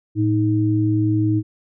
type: tone pair together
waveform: sine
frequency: 111.09 / 314.4 Hz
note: A2 / D#4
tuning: +17 / +18 cents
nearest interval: octave + tritone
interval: 1801 cents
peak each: -18 dBFS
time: 0.15-1.43 s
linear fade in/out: 50 ms
effects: none